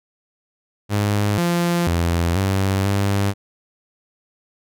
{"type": "tone with pitch steps", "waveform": "sawtooth", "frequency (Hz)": [103, 172.8, 85.1, 96.7, 99.7], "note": ["G#2", "F3", "F2", "G2", "G2"], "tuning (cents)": [-14, -18, -44, -23, 30], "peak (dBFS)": -13, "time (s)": [0.89, 3.34], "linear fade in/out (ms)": 50, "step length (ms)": 490, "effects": []}